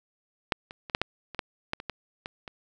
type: clicks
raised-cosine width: 0.3 ms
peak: -7 / -25 / -24 / -6 / -9 / -24 / -12 / -12 / -22 / -16 / -19 / -23 dBFS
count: 12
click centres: 0.522 / 0.709 / 0.898 / 0.949 / 1.016 / 1.347 / 1.392 / 1.734 / 1.801 / 1.897 / 2.259 / 2.478 s
effects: none